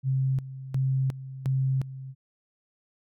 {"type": "tone with tremolo", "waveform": "sine", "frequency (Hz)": 132.8, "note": "C3", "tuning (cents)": 26, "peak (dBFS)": -22, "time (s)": [0.03, 2.15], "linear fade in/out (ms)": 50, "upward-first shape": "square", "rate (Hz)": 1.4, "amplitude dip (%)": 80, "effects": []}